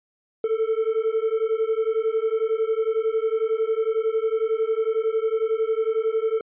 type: beating tone pair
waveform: triangle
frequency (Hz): 438.6 / 449.6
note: A4 / A4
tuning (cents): -6 / +37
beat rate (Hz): 11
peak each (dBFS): -21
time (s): 0.44-6.41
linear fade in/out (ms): 2
effects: tanh soft clip ceiling -11 dBFS + resampled to 8000 Hz